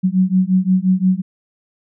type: beating tone pair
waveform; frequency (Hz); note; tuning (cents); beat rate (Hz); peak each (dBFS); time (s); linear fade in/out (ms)
sine; 183.3 / 189; F#3 / F#3; -16 / +37; 5.7; -15; 0.03-1.22; 20
effects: none